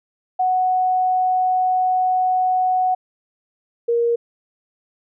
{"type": "tone pair in turn", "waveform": "sine", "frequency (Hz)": [740, 469.7], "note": ["F#5", "A#4"], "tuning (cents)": [0, 13], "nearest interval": "minor sixth", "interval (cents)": 787, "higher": "first", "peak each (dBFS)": [-15, -15], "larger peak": "neither", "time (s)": [[0.39, 2.95], [3.88, 4.16]], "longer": "first", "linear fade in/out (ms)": 10, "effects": []}